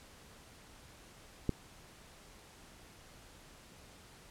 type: click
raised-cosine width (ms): 3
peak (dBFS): -17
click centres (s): 1.493
effects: pink hiss -57 dBFS RMS until 4.3 s + low-pass 11000 Hz 12 dB/octave